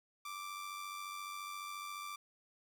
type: tone with amplitude modulation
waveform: sawtooth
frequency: 1174.7 Hz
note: D6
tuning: in tune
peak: -37 dBFS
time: 0.25-2.16 s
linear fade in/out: 5 ms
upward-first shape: sine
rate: 94.4 Hz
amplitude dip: 45%
effects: none